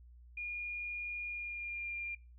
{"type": "tone with pitch glide", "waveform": "sine", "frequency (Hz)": [2428, 2396], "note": ["D#7", "D7"], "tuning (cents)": [-43, 34], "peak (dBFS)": -38, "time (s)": [0.37, 2.15], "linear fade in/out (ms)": 5, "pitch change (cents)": -23, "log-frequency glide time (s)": [1.26, 1.87], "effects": ["noise-tail reverb RT60 0.3 s tail -19 dB re dry", "added 60 Hz sine -54 dBFS peak until 2.38 s"]}